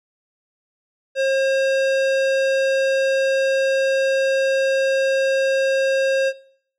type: tone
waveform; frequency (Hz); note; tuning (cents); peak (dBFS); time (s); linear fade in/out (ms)
square; 537; C5; +45; -17; 1.15-6.33; 50
effects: noise-tail reverb RT60 0.6 s tail -20 dB re dry + low-pass 5000 Hz 12 dB/octave